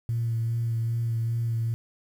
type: tone with vibrato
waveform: sine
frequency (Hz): 115.4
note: A#2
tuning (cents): -17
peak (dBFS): -23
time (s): 0.09-1.74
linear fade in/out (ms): 0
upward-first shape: sine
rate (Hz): 2.5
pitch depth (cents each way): 20
effects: tanh soft clip ceiling -20 dBFS + 9-bit